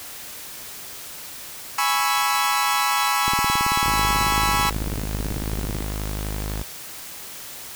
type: chord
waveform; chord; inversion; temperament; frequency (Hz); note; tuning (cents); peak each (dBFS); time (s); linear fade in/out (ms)
sawtooth; C# minor seventh; second; equal; 830.6 / 987.8 / 1108.7 / 1318.5; G#5 / B5 / C#6 / E6; 0 / 0 / 0 / 0; -21; 1.78-4.7; 5
type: click train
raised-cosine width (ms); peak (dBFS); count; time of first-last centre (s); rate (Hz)
3; -16; 47; 3.28-5.807; 18.2
type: tone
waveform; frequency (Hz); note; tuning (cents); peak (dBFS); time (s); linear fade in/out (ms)
sawtooth; 51.91; G#1; 0; -22; 3.85-6.63; 5
effects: white hiss -37 dBFS RMS until 7.75 s